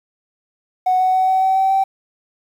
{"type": "tone with pitch steps", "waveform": "triangle", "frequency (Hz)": [740, 745.6, 751.2, 756.9, 762.6, 768.3, 774.1], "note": ["F#5", "F#5", "F#5", "F#5", "G5", "G5", "G5"], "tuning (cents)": [0, 13, 26, 39, -48, -35, -22], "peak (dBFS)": -9, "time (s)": [0.86, 1.84], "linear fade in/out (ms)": 10, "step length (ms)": 140, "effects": ["tanh soft clip ceiling -10 dBFS", "8-bit"]}